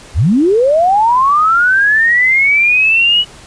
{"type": "linear sweep", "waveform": "sine", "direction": "up", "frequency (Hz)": [49, 2956], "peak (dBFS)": -7, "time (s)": [0.14, 3.25], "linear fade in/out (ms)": 50, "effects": ["pink hiss -37 dBFS RMS until 3.46 s", "resampled to 22050 Hz"]}